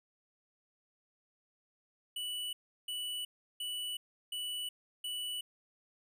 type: tone bursts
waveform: square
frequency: 2960 Hz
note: F#7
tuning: in tune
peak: -37 dBFS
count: 5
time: 2.16-5.41 s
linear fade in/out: 5 ms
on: 370 ms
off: 350 ms
effects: none